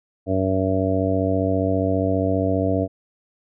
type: harmonic tone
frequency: 94.9 Hz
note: F#2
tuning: 44 cents sharp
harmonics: 1 / 2 / 3 / 4 / 5 / 6 / 7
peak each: -24 / -28 / -23 / -33 / -26 / -28 / -25 dBFS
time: 0.26-2.88 s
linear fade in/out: 50 ms
effects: none